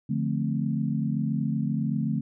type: chord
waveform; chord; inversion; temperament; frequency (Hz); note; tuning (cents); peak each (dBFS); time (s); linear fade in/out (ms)
sine; D minor seventh; none; equal; 146.83 / 174.61 / 220 / 261.6; D3 / F3 / A3 / C4; 0 / 0 / 0 / 0; -28 / -32 / -28 / -33; 0.09-2.21; 10
effects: none